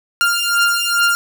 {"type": "beating tone pair", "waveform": "sawtooth", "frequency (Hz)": [1396.9, 1399.3], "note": ["F6", "F6"], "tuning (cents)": [0, 3], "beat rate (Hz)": 2.4, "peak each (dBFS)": -13, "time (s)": [0.21, 1.15], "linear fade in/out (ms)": 0, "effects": []}